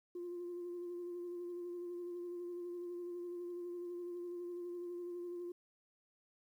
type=tone with vibrato; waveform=sine; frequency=350.9 Hz; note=F4; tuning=8 cents sharp; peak=-40 dBFS; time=0.15-5.52 s; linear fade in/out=5 ms; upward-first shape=sine; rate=12 Hz; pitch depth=23 cents each way; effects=tanh soft clip ceiling -38 dBFS + 12-bit